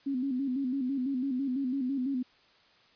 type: tone with vibrato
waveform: sine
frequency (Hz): 263.8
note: C4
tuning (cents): +14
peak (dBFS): -28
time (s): 0.06-2.23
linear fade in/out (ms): 10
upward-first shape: square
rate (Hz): 6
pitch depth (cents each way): 81
effects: white hiss -62 dBFS RMS until 2.95 s + resampled to 11025 Hz